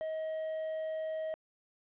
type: tone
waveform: triangle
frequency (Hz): 633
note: D#5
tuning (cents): +30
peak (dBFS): -32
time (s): 0.01-1.34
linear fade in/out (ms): 0
effects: resampled to 8000 Hz + 11-bit